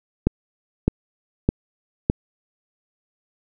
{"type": "click train", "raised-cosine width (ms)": 3, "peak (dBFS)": -3, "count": 4, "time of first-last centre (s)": [0.27, 2.099], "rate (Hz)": 1.64, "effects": []}